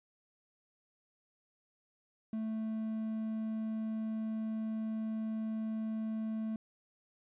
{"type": "tone with quantisation", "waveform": "triangle", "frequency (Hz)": 220, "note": "A3", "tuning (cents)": 0, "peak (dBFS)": -32, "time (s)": [2.33, 6.56], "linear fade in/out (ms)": 2, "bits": 10, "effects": ["resampled to 8000 Hz"]}